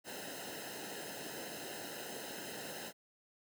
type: noise with comb filter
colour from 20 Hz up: pink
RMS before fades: -45 dBFS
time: 0.04-2.93 s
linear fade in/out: 50 ms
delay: 0.87 ms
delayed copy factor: -0.85
effects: high-pass 150 Hz 12 dB/octave